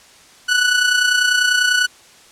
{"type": "tone with amplitude modulation", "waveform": "sawtooth", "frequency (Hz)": 1480, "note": "F#6", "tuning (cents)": 0, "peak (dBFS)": -7, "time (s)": [0.48, 1.87], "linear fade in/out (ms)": 20, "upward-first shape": "sine", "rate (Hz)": 30.1, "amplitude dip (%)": 55, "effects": ["white hiss -46 dBFS RMS until 2.31 s", "low-pass 8000 Hz 12 dB/octave"]}